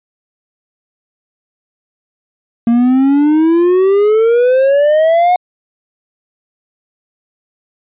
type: exponential sweep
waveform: triangle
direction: up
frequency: 230.5 to 732 Hz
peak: -5 dBFS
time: 2.67-5.36 s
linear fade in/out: 2 ms
effects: resampled to 8000 Hz